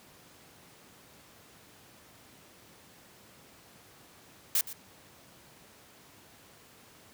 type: noise with echo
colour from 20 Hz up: blue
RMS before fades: -26 dBFS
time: 4.55-4.61 s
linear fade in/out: 2 ms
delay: 120 ms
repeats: 1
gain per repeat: -15 dB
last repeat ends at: 4.73 s
effects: pink hiss -56 dBFS RMS until 7.13 s + high-pass 100 Hz 12 dB/octave